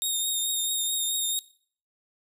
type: tone with vibrato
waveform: 15% pulse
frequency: 3700 Hz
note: A#7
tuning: 14 cents flat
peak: -19 dBFS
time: 0.02-1.39 s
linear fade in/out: 0 ms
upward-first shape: triangle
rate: 4.6 Hz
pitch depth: 31 cents each way
effects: noise-tail reverb RT60 0.5 s tail -20 dB re dry